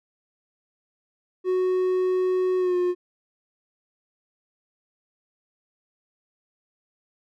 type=tone with pitch glide; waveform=triangle; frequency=369.1 to 357.8 Hz; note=F#4 to F4; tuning=-4 to +42 cents; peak=-18 dBFS; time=1.44-2.95 s; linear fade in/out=50 ms; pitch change=-54 cents; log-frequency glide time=2.58-2.76 s; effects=none